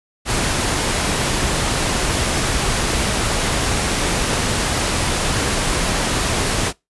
pink noise, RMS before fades -19 dBFS, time 0.25-6.73 s, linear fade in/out 50 ms, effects noise-tail reverb RT60 0.2 s tail -23 dB re dry + resampled to 24000 Hz

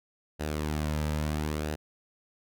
sawtooth tone with flanger, 76 Hz, D#2, 40 cents flat, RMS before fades -31 dBFS, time 0.39-1.76 s, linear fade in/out 20 ms, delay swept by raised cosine 0.89 to 2.79 ms, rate 0.74 Hz, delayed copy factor -0.5, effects none

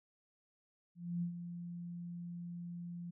sine tone with ADSR envelope, 173.2 Hz, F3, 14 cents flat, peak -33 dBFS, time 0.95-3.11 s, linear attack 270 ms, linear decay 98 ms, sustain -9 dB, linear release 12 ms, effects none

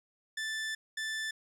sawtooth tone bursts at uneven times, 1760 Hz, A6, in tune, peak -30 dBFS, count 2, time 0.37-0.75 / 0.97-1.31 s, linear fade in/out 5 ms, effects low-pass 9000 Hz 12 dB/octave + 12-bit

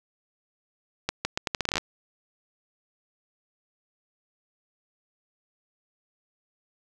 accelerating click train, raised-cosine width 0.2 ms, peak -8 dBFS, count 13, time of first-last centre 1.09-1.78 s, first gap 160 ms, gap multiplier 0.78, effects none

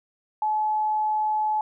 sine tone, 857 Hz, A5, 46 cents flat, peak -21 dBFS, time 0.42-1.61 s, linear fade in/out 2 ms, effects none

